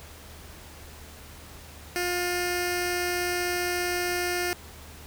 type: tone with notch filter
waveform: 10% pulse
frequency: 354.9 Hz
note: F4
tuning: 28 cents sharp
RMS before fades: -28 dBFS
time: 1.96-4.53 s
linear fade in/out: 0 ms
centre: 1000 Hz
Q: 1.2
effects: added 76 Hz sine -47 dBFS peak until 5.06 s + pink hiss -47 dBFS RMS until 5.06 s